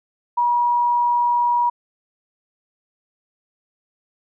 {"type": "tone", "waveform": "sine", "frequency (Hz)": 961, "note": "B5", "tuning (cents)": -48, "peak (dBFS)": -15, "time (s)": [0.37, 1.7], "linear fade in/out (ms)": 10, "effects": []}